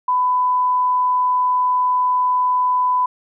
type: tone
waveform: sine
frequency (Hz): 1000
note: B5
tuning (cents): +21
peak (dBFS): -14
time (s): 0.08-3.06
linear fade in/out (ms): 5
effects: none